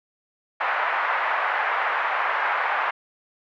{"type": "band-pass noise", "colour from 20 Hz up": "pink", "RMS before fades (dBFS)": -24, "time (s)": [0.6, 2.91], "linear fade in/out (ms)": 10, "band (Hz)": [770, 2000], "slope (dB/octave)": 24, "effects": []}